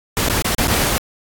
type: noise with dropouts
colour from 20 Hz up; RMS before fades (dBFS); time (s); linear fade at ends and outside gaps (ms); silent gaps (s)
pink; -18; 0.17-0.98; 0; 0.286-0.298 / 0.421-0.447 / 0.548-0.583 / 0.673-0.681
effects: AAC 64 kbps